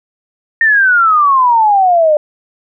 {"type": "exponential sweep", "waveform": "sine", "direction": "down", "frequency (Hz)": [1841, 590], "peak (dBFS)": -6, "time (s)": [0.61, 2.17], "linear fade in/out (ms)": 2, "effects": []}